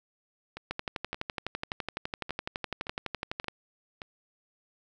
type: two click trains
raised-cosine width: 0.3 ms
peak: -23 / -16 dBFS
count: 7 / 34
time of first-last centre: 0.57-4.018 / 0.71-3.483 s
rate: 1.74 / 11.9 Hz
effects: none